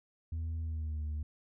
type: tone with pitch glide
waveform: sine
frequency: 81.3 to 75.86 Hz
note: E2 to D#2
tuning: -23 to -43 cents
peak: -31 dBFS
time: 0.32-1.23 s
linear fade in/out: 5 ms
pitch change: -120 cents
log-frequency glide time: 0.61-1.02 s
effects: tanh soft clip ceiling -33 dBFS